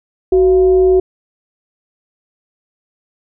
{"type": "tone with frequency modulation", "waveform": "sine", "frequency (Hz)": 372.9, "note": "F#4", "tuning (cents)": 14, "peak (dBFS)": -7, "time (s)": [0.32, 1], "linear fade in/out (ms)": 5, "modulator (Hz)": 315, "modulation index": 0.3, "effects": []}